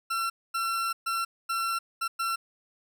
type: tone bursts at uneven times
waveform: 40% pulse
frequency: 1354 Hz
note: E6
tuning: 46 cents sharp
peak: -26 dBFS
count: 6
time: 0.1-0.3 / 0.54-0.93 / 1.06-1.25 / 1.49-1.79 / 2.01-2.08 / 2.19-2.36 s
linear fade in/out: 10 ms
effects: none